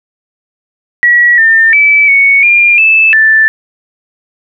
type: tone with pitch steps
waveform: sine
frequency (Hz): 1925 / 1803 / 2305 / 2222 / 2403 / 2626 / 1764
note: B6 / A6 / D7 / C#7 / D7 / E7 / A6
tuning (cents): -45 / +42 / -33 / +4 / +39 / -7 / +4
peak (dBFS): -3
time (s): 1.03-3.48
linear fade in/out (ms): 0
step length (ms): 350
effects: none